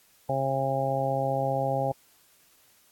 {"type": "harmonic tone", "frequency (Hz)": 135.1, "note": "C#3", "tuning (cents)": -44, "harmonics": [1, 2, 3, 4, 5, 6], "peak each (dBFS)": [-31, -37, -38, -29, -31, -30], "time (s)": [0.29, 1.92], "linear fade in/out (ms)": 5, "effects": ["white hiss -61 dBFS RMS until 2.91 s", "AAC 64 kbps"]}